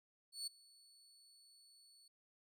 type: tone with ADSR envelope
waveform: 30% pulse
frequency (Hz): 4436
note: C#8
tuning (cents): 0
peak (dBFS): -37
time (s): 0.32-2.08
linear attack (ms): 150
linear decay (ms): 11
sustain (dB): -24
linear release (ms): 4
effects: none